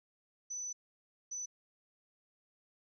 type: tone bursts at uneven times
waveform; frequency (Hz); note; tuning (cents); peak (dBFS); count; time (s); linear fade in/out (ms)
sine; 5990; F#8; +20; -38; 2; 0.5-0.73 / 1.31-1.46; 10
effects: none